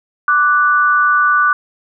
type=tone pair together; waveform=sine; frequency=1171.8 / 1480 Hz; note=D6 / F#6; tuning=-4 / 0 cents; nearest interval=major third; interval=404 cents; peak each=-12 dBFS; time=0.28-1.53 s; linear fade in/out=2 ms; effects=none